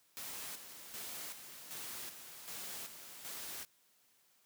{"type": "noise with tremolo", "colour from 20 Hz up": "white", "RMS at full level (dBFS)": -45, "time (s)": [0.17, 3.65], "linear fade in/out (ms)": 0, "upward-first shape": "square", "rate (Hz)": 1.3, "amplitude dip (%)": 55, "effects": ["white hiss -71 dBFS RMS until 4.45 s", "high-pass 100 Hz 12 dB/octave"]}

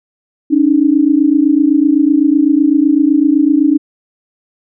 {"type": "tone pair together", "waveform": "sine", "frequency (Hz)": [280, 307.9], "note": ["C#4", "D#4"], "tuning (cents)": [18, -18], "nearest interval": "major second", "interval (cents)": 164, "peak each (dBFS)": -10, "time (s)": [0.5, 3.78], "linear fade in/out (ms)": 20, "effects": []}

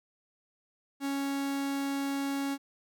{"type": "tone", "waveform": "45% pulse", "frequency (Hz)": 277.2, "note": "C#4", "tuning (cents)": 0, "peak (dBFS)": -30, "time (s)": [1, 2.58], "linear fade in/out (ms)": 50, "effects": []}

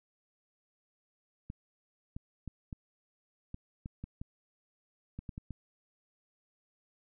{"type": "clicks", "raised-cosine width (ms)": 5, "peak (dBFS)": -28, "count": 12, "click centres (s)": [1.501, 2.165, 2.477, 2.728, 3.544, 3.859, 4.04, 4.215, 5.19, 5.292, 5.379, 5.507], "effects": []}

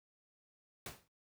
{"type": "noise with exponential decay", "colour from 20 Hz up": "pink", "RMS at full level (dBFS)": -41, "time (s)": [0.86, 1.08], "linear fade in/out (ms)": 2, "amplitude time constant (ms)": 46, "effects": ["noise-tail reverb RT60 0.1 s tail -24 dB re dry", "high-pass 60 Hz 12 dB/octave"]}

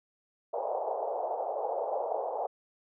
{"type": "band-pass noise", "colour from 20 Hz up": "white", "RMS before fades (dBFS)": -33, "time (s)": [0.53, 2.47], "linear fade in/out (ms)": 10, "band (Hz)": [460, 830], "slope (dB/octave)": 48, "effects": []}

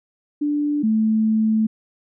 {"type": "tone pair in turn", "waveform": "sine", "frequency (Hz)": [293.7, 218.9], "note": ["D4", "A3"], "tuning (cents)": [0, -9], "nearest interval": "perfect fourth", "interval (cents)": 509, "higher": "first", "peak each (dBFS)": [-18, -15], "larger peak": "second", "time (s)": [[0.41, 0.83], [0.83, 1.67]], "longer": "second", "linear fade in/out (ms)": 10, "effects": []}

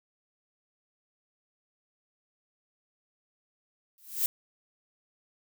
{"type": "noise with exponential growth", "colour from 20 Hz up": "violet", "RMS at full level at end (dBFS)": -23, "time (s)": [3.98, 4.26], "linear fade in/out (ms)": 1, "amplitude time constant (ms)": 60, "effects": []}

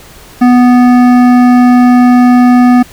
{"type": "tone with hard clipping", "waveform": "sine", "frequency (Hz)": 246.9, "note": "B3", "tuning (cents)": 0, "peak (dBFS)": -4, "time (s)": [0.41, 2.83], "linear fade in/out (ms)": 10, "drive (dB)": 13, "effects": ["pink hiss -35 dBFS RMS until 2.92 s"]}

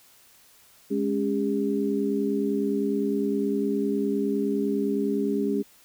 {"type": "tone cluster", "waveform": "sine", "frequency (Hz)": [207.9, 277.7, 403.7], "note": ["G#3", "C#4", "G#4"], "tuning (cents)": [2, 3, -49], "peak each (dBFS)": -27, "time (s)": [0.9, 5.63], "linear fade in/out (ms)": 20, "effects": ["white hiss -56 dBFS RMS until 5.84 s"]}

